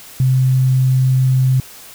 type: tone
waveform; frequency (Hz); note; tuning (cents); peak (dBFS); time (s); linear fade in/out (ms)
sine; 130; C3; -11; -10; 0.2-1.6; 2
effects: white hiss -38 dBFS RMS until 1.94 s